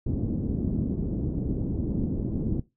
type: low-pass noise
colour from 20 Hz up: white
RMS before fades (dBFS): -28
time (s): 0.06-2.6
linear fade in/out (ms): 5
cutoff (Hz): 300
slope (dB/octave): 24
effects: noise-tail reverb RT60 0.2 s tail -17 dB re dry